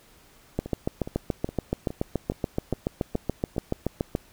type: two click trains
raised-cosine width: 2 ms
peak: -11 / -21 dBFS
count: 26 / 8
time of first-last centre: 0.59-4.151 / 0.66-3.565 s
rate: 7.02 / 2.41 Hz
effects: pink hiss -56 dBFS RMS until 4.32 s